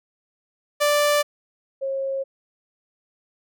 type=tone pair in turn; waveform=sawtooth / sine; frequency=587.3 / 540.9 Hz; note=D5 / C#5; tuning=0 / -43 cents; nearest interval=minor second; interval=143 cents; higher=first; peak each=-13 / -23 dBFS; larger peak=first; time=0.8-1.23 / 1.81-2.24 s; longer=neither; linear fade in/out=20 ms; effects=none